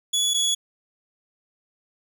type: tone pair in turn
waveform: 25% pulse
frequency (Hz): 3401 / 3381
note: G#7 / G#7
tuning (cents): +40 / +30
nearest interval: unison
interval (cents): 10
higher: first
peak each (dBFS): -16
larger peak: neither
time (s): 0.13-0.34 / 0.34-0.55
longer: neither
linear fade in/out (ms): 10
effects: none